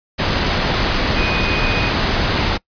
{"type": "tone in noise", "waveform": "sine", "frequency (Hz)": 2489, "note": "D#7", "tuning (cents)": 0, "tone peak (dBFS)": -23, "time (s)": [1.16, 1.9], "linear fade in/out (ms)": 20, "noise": "pink", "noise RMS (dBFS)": -17, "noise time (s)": [0.18, 2.58], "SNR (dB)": -9, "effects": ["noise-tail reverb RT60 0.1 s tail -23 dB re dry", "resampled to 11025 Hz"]}